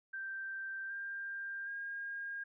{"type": "tone with pitch steps", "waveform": "sine", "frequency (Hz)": [1568, 1593.6, 1619.5], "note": ["G6", "G6", "G#6"], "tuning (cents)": [0, 28, -44], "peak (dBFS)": -39, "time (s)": [0.13, 2.44], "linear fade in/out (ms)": 10, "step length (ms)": 770, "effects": []}